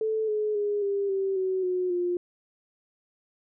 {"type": "tone with pitch steps", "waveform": "sine", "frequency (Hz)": [438.1, 424.9, 412.1, 399.7, 387.6, 375.9, 364.6, 353.6], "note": ["A4", "G#4", "G#4", "G4", "G4", "F#4", "F#4", "F4"], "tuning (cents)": [-7, 40, -13, 34, -20, 27, -25, 22], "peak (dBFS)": -24, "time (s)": [0.01, 2.17], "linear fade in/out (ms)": 2, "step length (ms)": 270, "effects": []}